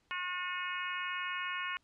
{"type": "harmonic tone with a mistuned harmonic", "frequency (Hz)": 360.7, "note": "F#4", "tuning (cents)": -44, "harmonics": [3, 4, 5, 6, 7, 8], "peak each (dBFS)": [-40, -41, -42, -43, -43, -44], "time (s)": [0.11, 1.77], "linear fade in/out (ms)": 0, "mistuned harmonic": 6, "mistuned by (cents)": 16, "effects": ["pink hiss -73 dBFS RMS until 1.83 s", "low-pass 7000 Hz 12 dB/octave"]}